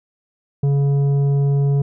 sine tone with tanh clipping, 140.6 Hz, C#3, 25 cents sharp, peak -15 dBFS, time 0.63-1.82 s, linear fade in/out 5 ms, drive 8 dB, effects none

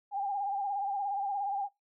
sine tone with vibrato, 800 Hz, G5, 35 cents sharp, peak -30 dBFS, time 0.11-1.69 s, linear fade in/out 50 ms, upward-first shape sine, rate 17 Hz, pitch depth 58 cents each way, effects noise-tail reverb RT60 0.2 s tail -23 dB re dry

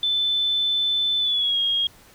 sine tone with pitch glide, 3520 to 3265 Hz, A7 to G#7, 0 to -30 cents, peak -19 dBFS, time 0.03-1.87 s, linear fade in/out 2 ms, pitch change -130 cents, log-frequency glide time 1.19-1.59 s, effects pink hiss -51 dBFS RMS until 2.14 s

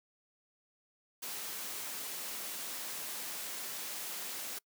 white noise, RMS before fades -41 dBFS, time 1.22-4.59 s, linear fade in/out 10 ms, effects noise-tail reverb RT60 0.1 s tail -25 dB re dry + high-pass 200 Hz 12 dB/octave

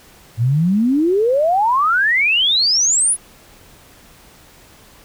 sine exponential sweep, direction up, 109.3 to 10548 Hz, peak -12 dBFS, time 0.37-3.17 s, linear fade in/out 50 ms, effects pink hiss -46 dBFS RMS until 5.04 s

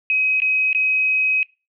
sine tone with dropouts, 2534 Hz, D#7, 31 cents sharp, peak -15 dBFS, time 0.1-1.43 s, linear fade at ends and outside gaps 1 ms, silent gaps 0.402-0.419 / 0.73-0.748 s, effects noise-tail reverb RT60 0.3 s tail -24 dB re dry

